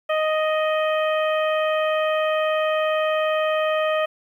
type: harmonic tone with a mistuned harmonic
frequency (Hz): 622.3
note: D#5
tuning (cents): 0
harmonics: 1 / 2 / 3 / 4 / 5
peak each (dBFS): -20 / -26 / -30 / -32 / -34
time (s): 0.09-4.06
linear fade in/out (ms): 10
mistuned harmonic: 4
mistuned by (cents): +19
effects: 9-bit